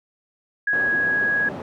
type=tone; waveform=sine; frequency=1661.2 Hz; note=G#6; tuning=in tune; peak=-18 dBFS; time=0.67-1.49 s; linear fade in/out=5 ms
type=band-pass noise; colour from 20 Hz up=white; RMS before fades=-33 dBFS; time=0.73-1.62 s; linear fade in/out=2 ms; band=130 to 600 Hz; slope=12 dB/octave
effects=none